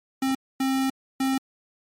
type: tone bursts at uneven times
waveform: square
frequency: 266.1 Hz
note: C4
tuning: 29 cents sharp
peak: -22 dBFS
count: 3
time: 0.22-0.35 / 0.6-0.9 / 1.2-1.38 s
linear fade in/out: 5 ms
effects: MP3 64 kbps